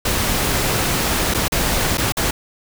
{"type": "noise with dropouts", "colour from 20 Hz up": "pink", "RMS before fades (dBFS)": -19, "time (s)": [0.05, 2.31], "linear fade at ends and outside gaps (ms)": 5, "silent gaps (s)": [[1.34, 1.345], [1.482, 1.52], [1.973, 1.98], [2.122, 2.169]], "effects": []}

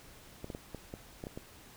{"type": "clicks", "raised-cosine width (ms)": 2, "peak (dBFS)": -27, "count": 8, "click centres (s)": [0.444, 0.502, 0.549, 0.747, 0.939, 1.239, 1.269, 1.375], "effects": ["pink hiss -55 dBFS RMS until 1.76 s"]}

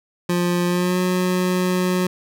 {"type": "tone with pitch glide", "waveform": "25% pulse", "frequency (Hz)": [175.9, 182.21], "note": ["F3", "F#3"], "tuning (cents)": [13, -26], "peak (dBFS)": -14, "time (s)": [0.29, 2.07], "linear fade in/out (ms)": 5, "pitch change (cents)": 61, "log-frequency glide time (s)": [0.66, 0.99], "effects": []}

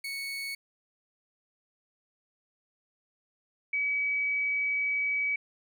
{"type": "tone pair in turn", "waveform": ["30% pulse", "sine"], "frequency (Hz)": [2217, 2278], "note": ["C#7", "C#7"], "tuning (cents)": [0, 47], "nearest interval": "unison", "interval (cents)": 47, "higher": "second", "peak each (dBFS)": [-31, -26], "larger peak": "second", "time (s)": [[0.04, 0.55], [3.73, 5.36]], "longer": "second", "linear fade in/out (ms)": 5, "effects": []}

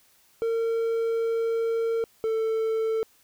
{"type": "tone pair in turn", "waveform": "triangle", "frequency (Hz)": [456.5, 444.8], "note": ["A#4", "A4"], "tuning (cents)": [-36, 19], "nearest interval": "unison", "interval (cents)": 45, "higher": "first", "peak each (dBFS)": -21, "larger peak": "neither", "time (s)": [[0.42, 2.04], [2.24, 3.03]], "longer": "first", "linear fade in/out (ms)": 0, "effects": ["white hiss -61 dBFS RMS until 3.23 s"]}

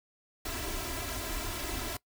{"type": "noise with comb filter", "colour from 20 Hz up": "pink", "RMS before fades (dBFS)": -36, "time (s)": [0.45, 1.97], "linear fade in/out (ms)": 5, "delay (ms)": 3, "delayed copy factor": 0.85, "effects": ["noise-tail reverb RT60 0.1 s tail -21 dB re dry"]}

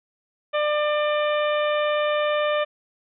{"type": "harmonic tone", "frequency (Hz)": 597, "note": "D5", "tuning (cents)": 28, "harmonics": [1, 2, 3, 4, 5, 6], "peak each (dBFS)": [-21, -27, -31, -33, -35, -37], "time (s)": [0.53, 2.65], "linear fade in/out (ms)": 20, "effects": []}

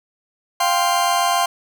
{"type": "chord", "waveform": "40% pulse", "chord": "F suspended second", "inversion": "none", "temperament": "just", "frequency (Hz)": [698.5, 785.8, 1047.7], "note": ["F5", "G5", "C6"], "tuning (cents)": [0, 4, 2], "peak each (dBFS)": [-19, -21, -19], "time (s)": [0.6, 1.46], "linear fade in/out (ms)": 5, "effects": []}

